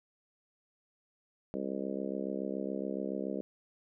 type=harmonic tone; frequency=67.1 Hz; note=C2; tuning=44 cents sharp; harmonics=3 / 4 / 5 / 6 / 7 / 8 / 9; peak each=-39 / -40 / -41 / -42 / -42 / -43 / -44 dBFS; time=1.54-3.41 s; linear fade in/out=0 ms; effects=none